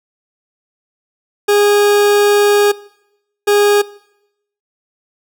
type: tone pair in turn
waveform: 40% pulse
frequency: 410.9 / 410.9 Hz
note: G#4 / G#4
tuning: -18 / -18 cents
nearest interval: unison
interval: 0 cents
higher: neither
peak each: -8 dBFS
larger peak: neither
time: 1.48-2.72 / 3.47-3.82 s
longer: first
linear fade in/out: 10 ms
effects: noise-tail reverb RT60 0.8 s tail -21 dB re dry